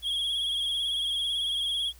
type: tone with vibrato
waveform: triangle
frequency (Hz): 3300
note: G#7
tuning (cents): -12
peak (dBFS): -25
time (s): 0.02-1.93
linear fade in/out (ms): 50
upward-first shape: sine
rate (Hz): 18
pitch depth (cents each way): 48
effects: added 60 Hz sine -51 dBFS peak until 1.99 s + white hiss -57 dBFS RMS until 1.99 s